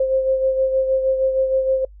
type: beating tone pair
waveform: sine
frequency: 527 / 533.4 Hz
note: C5 / C5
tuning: +12 / +33 cents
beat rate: 6.4 Hz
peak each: -16 / -25 dBFS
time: 0-1.85 s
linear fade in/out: 5 ms
effects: noise-tail reverb RT60 0.1 s tail -25 dB re dry + added 50 Hz sine -40 dBFS peak until 2 s